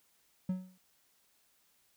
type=tone with exponential decay; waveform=triangle; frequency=185 Hz; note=F#3; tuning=in tune; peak=-26 dBFS; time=0.49-0.78 s; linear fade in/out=5 ms; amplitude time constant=63 ms; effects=white hiss -71 dBFS RMS until 1.96 s